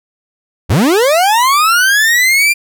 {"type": "linear sweep", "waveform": "40% pulse", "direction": "up", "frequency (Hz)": [62.3, 2404], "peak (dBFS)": -7, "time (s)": [0.69, 2.54], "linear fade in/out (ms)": 20, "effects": []}